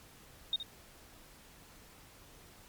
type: tone with echo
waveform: sine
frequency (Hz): 3700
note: A#7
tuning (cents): -14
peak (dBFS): -28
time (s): 0.53-0.56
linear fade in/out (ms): 2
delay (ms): 69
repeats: 1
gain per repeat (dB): -10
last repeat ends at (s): 0.629
effects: pink hiss -57 dBFS RMS until 2.68 s + MP3 96 kbps